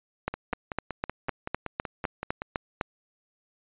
two click trains, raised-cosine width 0.5 ms, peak -17 / -12 dBFS, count 12 / 11, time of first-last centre 0.34-2.419 / 0.28-2.812 s, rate 5.29 / 3.95 Hz, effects resampled to 8000 Hz

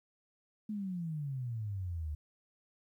sine exponential sweep, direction down, 217.6 to 73.1 Hz, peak -35 dBFS, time 0.69-2.15 s, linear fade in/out 5 ms, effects 12-bit

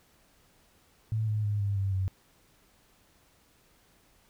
sine tone with pitch steps, 110 / 106.75 / 103.59 / 100.52 / 97.55 / 94.66 Hz, A2 / G#2 / G#2 / G2 / G2 / F#2, 0 / +48 / -4 / +44 / -8 / +40 cents, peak -26 dBFS, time 1.12-2.08 s, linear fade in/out 0 ms, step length 160 ms, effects pink hiss -64 dBFS RMS until 4.29 s

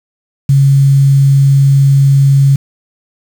sine tone with quantisation, 137.9 Hz, C#3, 9 cents flat, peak -4 dBFS, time 0.49-2.56 s, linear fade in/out 5 ms, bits 5, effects none

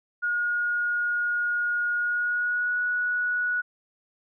sine tone with pitch glide, 1437 to 1465.5 Hz, F6 to F#6, +49 to -17 cents, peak -23 dBFS, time 0.22-3.62 s, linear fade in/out 20 ms, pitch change +34 cents, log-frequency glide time 1.95-2.79 s, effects none

